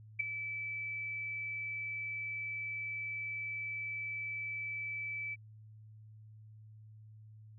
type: tone with ADSR envelope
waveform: sine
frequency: 2310 Hz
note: D7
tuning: 29 cents flat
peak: -26 dBFS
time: 0.19-5.36 s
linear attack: 13 ms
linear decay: 7 ms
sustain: -11 dB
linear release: 28 ms
effects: added 108 Hz sine -52 dBFS peak until 7.58 s